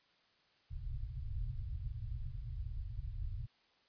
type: low-pass noise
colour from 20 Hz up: pink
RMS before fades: -41 dBFS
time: 0.7-3.47 s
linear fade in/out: 20 ms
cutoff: 130 Hz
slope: 96 dB/octave
effects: white hiss -71 dBFS RMS until 3.88 s + resampled to 11025 Hz